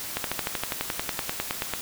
slowing click train, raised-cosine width 0.3 ms, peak -10 dBFS, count 18, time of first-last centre 0.17-1.737 s, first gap 72 ms, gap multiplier 1.03, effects white hiss -35 dBFS RMS until 1.81 s

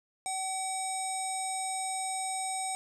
square tone with low-pass filter, 760 Hz, F#5, 46 cents sharp, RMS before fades -34 dBFS, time 0.26-2.75 s, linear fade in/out 0 ms, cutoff 8400 Hz, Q 9.6, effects none

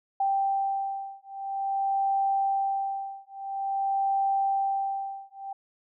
sine beating tone pair, 784 / 784.49 Hz, G5 / G5, 0 / +1 cents, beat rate 0.49 Hz, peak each -28 / -28 dBFS, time 0.2-5.53 s, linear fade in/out 5 ms, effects none

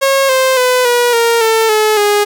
sawtooth tone with pitch steps, 544 / 523 / 502.9 / 483.5 / 464.9 / 447 / 429.8 / 413.2 Hz, C#5 / C5 / B4 / B4 / A#4 / A4 / A4 / G#4, -33 / -1 / +31 / -37 / -5 / +27 / -41 / -9 cents, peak -5 dBFS, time 0.01-2.25 s, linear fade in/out 20 ms, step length 280 ms, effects none

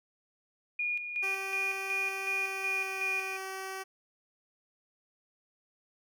sine tone with tremolo, 2437 Hz, D#7, 37 cents flat, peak -29 dBFS, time 0.79-3.37 s, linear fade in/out 5 ms, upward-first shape square, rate 2.7 Hz, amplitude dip 55%
10% pulse tone with pitch glide, 386.6 to 382.4 Hz, G4 to G4, -24 to -43 cents, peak -29 dBFS, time 1.22-3.84 s, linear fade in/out 20 ms, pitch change -19 cents, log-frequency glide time 2.37-3.13 s
effects none

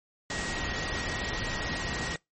sine tone in noise, 1896 Hz, A#6, 29 cents sharp, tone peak -37 dBFS, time 0.3-2.16 s, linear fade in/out 2 ms, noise pink, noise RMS -33 dBFS, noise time 0.3-2.16 s, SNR -7 dB, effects noise-tail reverb RT60 0.2 s tail -26 dB re dry + MP3 32 kbps

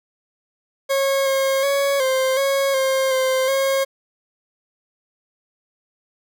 40% pulse tone with pitch steps, 546 / 539 / 558 / 524 / 549 / 531 / 522 / 541 Hz, C#5 / C#5 / C#5 / C5 / C#5 / C5 / C5 / C#5, -26 / -49 / +11 / +2 / -17 / +25 / -4 / -42 cents, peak -16 dBFS, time 0.89-3.85 s, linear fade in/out 20 ms, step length 370 ms, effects none

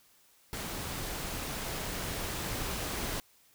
pink noise with level ramp, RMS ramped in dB -38 to -35 dBFS, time 0.53-3.2 s, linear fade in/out 0 ms, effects white hiss -64 dBFS RMS until 3.54 s

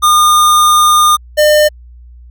square tone pair in turn, 1215 / 603.1 Hz, D#6 / D5, -42 / +46 cents, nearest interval octave, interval 1212 cents, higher first, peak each -6 dBFS, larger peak neither, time 0.02-1.17 / 1.37-1.69 s, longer first, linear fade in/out 20 ms, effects added 60 Hz sine -33 dBFS peak until 2.3 s

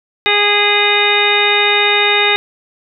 harmonic tone with a mistuned harmonic, 411.9 Hz, G#4, 14 cents flat, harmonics 1 / 2 / 3 / 4 / 5 / 6 / 7 / 9, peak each -18 / -19 / -22 / -21 / -16 / -17 / -22 / -16 dBFS, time 0.26-2.36 s, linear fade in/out 0 ms, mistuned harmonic 7, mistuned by +27 cents, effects none

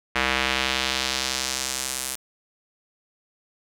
square tone with band-pass filter sweep, 65.41 Hz, C2, in tune, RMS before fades -26 dBFS, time 0.15-2.16 s, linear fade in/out 10 ms, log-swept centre 2100 to 10000 Hz, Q 1.2, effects none

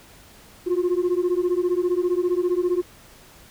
sine beating tone pair, 349.2 / 364.2 Hz, F4 / F#4, 0 / -27 cents, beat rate 15 Hz, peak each -20 dBFS, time 0.66-2.82 s, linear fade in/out 20 ms, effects tanh soft clip ceiling -16 dBFS + pink hiss -49 dBFS RMS until 3.5 s

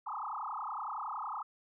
sine tone with frequency modulation, 1050 Hz, C6, 6 cents sharp, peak -36 dBFS, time 0.06-1.43 s, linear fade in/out 10 ms, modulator 30.8 Hz, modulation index 7.6, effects none

